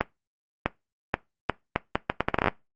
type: accelerating click train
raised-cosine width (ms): 0.5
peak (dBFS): -6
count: 16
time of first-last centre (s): 0.01-2.483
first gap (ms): 650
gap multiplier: 0.74
effects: noise-tail reverb RT60 0.2 s tail -21 dB re dry + Opus 24 kbps